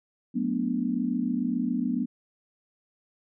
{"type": "chord", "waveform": "sine", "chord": "B minor seventh", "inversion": "second", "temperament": "equal", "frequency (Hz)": [185, 220, 246.9, 293.7], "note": ["F#3", "A3", "B3", "D4"], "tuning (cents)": [0, 0, 0, 0], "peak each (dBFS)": [-33, -31, -27, -33], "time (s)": [0.34, 2.06], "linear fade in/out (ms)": 20, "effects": []}